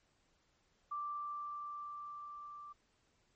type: tone with level ramp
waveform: sine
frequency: 1174.7 Hz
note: D6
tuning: in tune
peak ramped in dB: -37 to -48 dBFS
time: 0.91-2.73 s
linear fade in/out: 10 ms
effects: pink hiss -75 dBFS RMS until 3.35 s + MP3 32 kbps